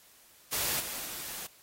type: noise with level steps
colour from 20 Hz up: white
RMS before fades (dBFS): -31 / -38 / -40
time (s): 0.52-1.47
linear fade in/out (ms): 10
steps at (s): 0.8 / 1.05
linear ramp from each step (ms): 5
effects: white hiss -59 dBFS RMS until 1.62 s + AAC 48 kbps